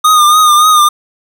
square tone with vibrato, 1224 Hz, D#6, 29 cents flat, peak -5 dBFS, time 0.04-0.89 s, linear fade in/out 10 ms, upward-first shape triangle, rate 3.5 Hz, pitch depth 56 cents each way, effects none

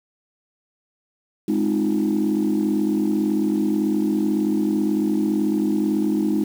sine chord, F minor seventh, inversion first, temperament equal, 207.7 / 261.6 / 311.1 / 349.2 Hz, Ab3 / C4 / Eb4 / F4, 0 / 0 / 0 / 0 cents, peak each -21 / -26 / -20 / -26 dBFS, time 1.48-6.44 s, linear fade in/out 5 ms, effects tanh soft clip ceiling -12 dBFS + 7-bit

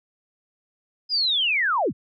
sine linear sweep, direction down, 5050 to 61.74 Hz, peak -19 dBFS, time 1.09-1.93 s, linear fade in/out 50 ms, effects none

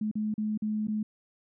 sine tone with dropouts, 213.8 Hz, A3, 49 cents flat, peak -27 dBFS, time 0.01-1.03 s, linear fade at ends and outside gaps 5 ms, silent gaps 0.114-0.154 / 0.341-0.379 / 0.576-0.621 / 0.872-0.882 s, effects none

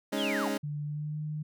25% pulse chord, Ab suspended fourth, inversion none, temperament equal, 207.7 / 277.2 / 311.1 Hz, Ab3 / Db4 / Eb4, 0 / 0 / 0 cents, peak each -30 / -29 / -32 dBFS, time 0.12-0.58 s, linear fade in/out 10 ms
sine linear sweep, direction down, 3618 to 415.3 Hz, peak -32 dBFS, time 0.16-0.51 s, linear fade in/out 50 ms
sine tone with pitch glide, 147.6 to 152.19 Hz, D3 to D#3, +9 to -38 cents, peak -32 dBFS, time 0.63-1.43 s, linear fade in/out 10 ms, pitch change +53 cents, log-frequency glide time 0.84-1.19 s
effects none

